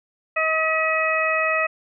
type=harmonic tone with a mistuned harmonic; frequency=635 Hz; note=D#5; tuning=35 cents sharp; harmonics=1 / 2 / 3 / 4; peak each=-24 / -24 / -24 / -24 dBFS; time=0.36-1.67 s; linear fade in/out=10 ms; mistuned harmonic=3; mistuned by=+28 cents; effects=none